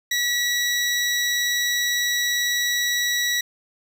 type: tone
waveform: 20% pulse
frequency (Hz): 1937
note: B6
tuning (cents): -34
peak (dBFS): -15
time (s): 0.11-3.41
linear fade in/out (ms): 5
effects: none